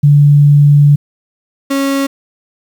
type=tone pair in turn; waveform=sine / 35% pulse; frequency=145 / 275 Hz; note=D3 / C#4; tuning=-22 / -14 cents; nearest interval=major seventh; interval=1108 cents; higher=second; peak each=-3 / -10 dBFS; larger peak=first; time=0.03-0.96 / 1.7-2.07 s; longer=first; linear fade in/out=10 ms; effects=7-bit